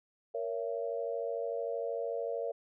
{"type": "chord", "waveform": "sine", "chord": "A# diminished", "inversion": "none", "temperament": "just", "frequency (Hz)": [466.2, 559.4, 671.3], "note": ["A#4", "C#5", "E5"], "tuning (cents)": [0, 16, 31], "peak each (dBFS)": [-36, -37, -39], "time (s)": [0.34, 2.52], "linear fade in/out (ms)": 10, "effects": []}